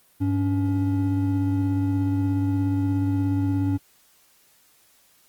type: tone pair together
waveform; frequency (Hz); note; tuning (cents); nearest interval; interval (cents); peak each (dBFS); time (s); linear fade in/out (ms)
triangle; 99.8 / 282.6; G2 / C#4; +32 / +34; octave + tritone; 1802; -21; 0.2-3.78; 20
effects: white hiss -59 dBFS RMS until 5.28 s + Opus 32 kbps